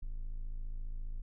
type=tone; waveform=triangle; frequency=27.39 Hz; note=A0; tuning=7 cents flat; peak=-34 dBFS; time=0.02-1.22 s; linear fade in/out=10 ms; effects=none